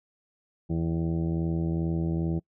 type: harmonic tone with a mistuned harmonic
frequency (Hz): 82.41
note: E2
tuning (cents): 0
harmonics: 1 / 2 / 3 / 4 / 5 / 6 / 7 / 8 / 9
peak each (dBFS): -32 / -27 / -41 / -32 / -42 / -48 / -45 / -49 / -49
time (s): 0.69-2.4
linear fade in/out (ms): 20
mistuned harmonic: 9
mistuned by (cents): +66
effects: noise-tail reverb RT60 0.1 s tail -26 dB re dry